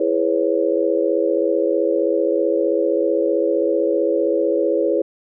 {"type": "chord", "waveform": "sine", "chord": "C# minor seventh", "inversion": "first", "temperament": "just", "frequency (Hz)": [332.6, 415.8, 498.9, 554.4], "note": ["E4", "G#4", "B4", "C#5"], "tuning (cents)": [16, 2, 17, 0], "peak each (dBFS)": -21, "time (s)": [0, 5.02], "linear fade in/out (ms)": 5, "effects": []}